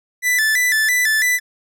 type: tone with vibrato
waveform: 45% pulse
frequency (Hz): 1864.7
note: A#6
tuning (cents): 0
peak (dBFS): -14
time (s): 0.22-1.4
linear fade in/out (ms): 50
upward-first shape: square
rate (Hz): 3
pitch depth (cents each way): 110
effects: none